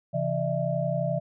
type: tone cluster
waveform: sine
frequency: 136.2 / 167.7 / 598 / 658 Hz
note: C#3 / E3 / D5 / E5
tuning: -30 / +30 / +31 / -3 cents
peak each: -30 dBFS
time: 0.13-1.2 s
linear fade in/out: 20 ms
effects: none